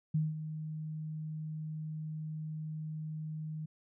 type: tone with ADSR envelope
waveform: sine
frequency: 155.56 Hz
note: D#3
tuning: in tune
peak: -26 dBFS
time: 0.14-3.66 s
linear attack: 9 ms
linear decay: 190 ms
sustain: -11 dB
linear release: 9 ms
effects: none